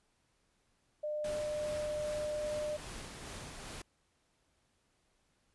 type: tone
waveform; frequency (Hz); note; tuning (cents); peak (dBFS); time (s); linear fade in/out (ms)
sine; 602; D5; +43; -34; 1.03-2.77; 10
type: noise with tremolo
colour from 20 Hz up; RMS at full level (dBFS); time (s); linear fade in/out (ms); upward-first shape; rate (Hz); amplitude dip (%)
pink; -45; 1.24-3.82; 5; sine; 2.5; 30
effects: pink hiss -75 dBFS RMS until 5.54 s + resampled to 24000 Hz